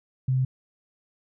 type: tone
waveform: sine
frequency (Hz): 130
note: C3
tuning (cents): -11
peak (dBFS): -20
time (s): 0.28-0.45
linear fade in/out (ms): 5
effects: none